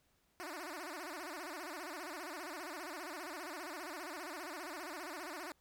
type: tone with vibrato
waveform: 10% pulse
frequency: 329.6 Hz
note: E4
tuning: in tune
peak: -35 dBFS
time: 0.4-5.52 s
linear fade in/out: 0 ms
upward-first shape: sine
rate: 15 Hz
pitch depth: 220 cents each way
effects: pink hiss -75 dBFS RMS until 5.6 s